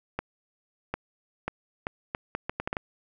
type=accelerating click train; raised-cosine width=0.5 ms; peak=-14 dBFS; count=11; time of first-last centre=0.19-2.768 s; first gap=750 ms; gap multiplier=0.72; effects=none